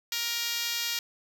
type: tone with high-pass filter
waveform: 5% pulse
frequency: 469.8 Hz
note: A#4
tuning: 13 cents sharp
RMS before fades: -31 dBFS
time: 0.12-0.99 s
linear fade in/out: 2 ms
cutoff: 2100 Hz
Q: 0.6
effects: none